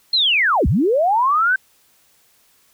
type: linear two-way sweep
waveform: sine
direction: down then up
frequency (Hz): 4273 to 50.3 to 1567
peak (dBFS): -13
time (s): 0.13-1.56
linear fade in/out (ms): 5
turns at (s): 0.67
effects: white hiss -57 dBFS RMS until 2.73 s